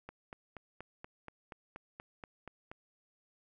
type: click train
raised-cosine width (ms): 0.5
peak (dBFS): -30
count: 12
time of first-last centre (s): 0.09-2.715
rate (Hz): 4.19
effects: none